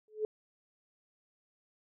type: tone with exponential growth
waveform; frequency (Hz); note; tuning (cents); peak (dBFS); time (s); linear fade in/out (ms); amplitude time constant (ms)
sine; 429.5; A4; -42; -26; 0.08-0.25; 1; 36
effects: none